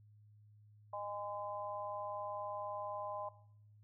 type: harmonic tone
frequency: 204.9 Hz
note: G#3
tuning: 23 cents flat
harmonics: 3 / 4 / 5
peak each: -44 / -45 / -44 dBFS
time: 0.93-3.29 s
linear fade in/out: 5 ms
effects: noise-tail reverb RT60 0.7 s tail -19 dB re dry + added 105 Hz sine -60 dBFS peak until 3.83 s